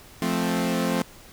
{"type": "chord", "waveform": "sawtooth", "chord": "F major", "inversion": "none", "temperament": "equal with one note detuned", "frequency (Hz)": [174.61, 218.7, 261.6], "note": ["F3", "A3", "C4"], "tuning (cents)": [0, -10, 0], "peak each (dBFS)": -23, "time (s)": [0.22, 1.02], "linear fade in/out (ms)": 2, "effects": ["pink hiss -48 dBFS RMS until 1.32 s"]}